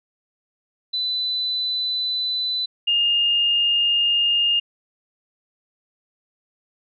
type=tone pair in turn; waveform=sine; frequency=4000 / 2828 Hz; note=B7 / F7; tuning=+21 / +21 cents; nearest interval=tritone; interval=600 cents; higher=first; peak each=-21 / -16 dBFS; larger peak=second; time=0.93-2.66 / 2.87-4.6 s; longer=neither; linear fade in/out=10 ms; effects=none

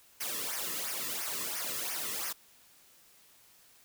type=noise with flanger; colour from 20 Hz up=white; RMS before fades=-36 dBFS; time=0.2-2.33 s; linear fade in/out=10 ms; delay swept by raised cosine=0.25 to 1.35 ms; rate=2.9 Hz; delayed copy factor=-0.75; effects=white hiss -61 dBFS RMS until 3.84 s

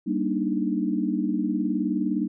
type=chord; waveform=sine; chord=Eb major seventh; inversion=first; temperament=just; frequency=194.45 / 233.3 / 291.7 / 311.1 Hz; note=G3 / Bb3 / D4 / Eb4; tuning=-14 / +2 / -12 / 0 cents; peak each=-28 dBFS; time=0.06-2.28 s; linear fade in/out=20 ms; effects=none

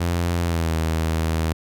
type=tone with pitch glide; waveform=sawtooth; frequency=86.2 to 80.43 Hz; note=F2 to E2; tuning=-22 to -42 cents; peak=-16 dBFS; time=0-1.53 s; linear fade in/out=10 ms; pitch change=-120 cents; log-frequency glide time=0.4-0.76 s; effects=none

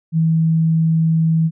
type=tone; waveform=sine; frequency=161.9 Hz; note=E3; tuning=31 cents flat; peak=-12 dBFS; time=0.12-1.51 s; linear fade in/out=50 ms; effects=none

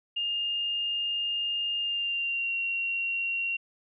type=tone with pitch glide; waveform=sine; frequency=2822 to 2748 Hz; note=F7 to F7; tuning=+17 to -29 cents; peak=-27 dBFS; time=0.16-3.57 s; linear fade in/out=10 ms; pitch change=-46 cents; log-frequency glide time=1.78-2.55 s; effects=none

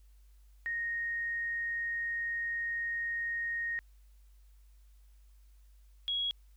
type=tone pair in turn; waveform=sine; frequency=1862 / 3318 Hz; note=A#6 / G#7; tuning=-2 / -2 cents; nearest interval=minor seventh; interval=1000 cents; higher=second; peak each=-32 / -30 dBFS; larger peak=second; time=0.66-3.79 / 6.08-6.31 s; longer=first; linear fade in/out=0 ms; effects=added 50 Hz sine -56 dBFS peak until 6.56 s + white hiss -74 dBFS RMS until 6.56 s

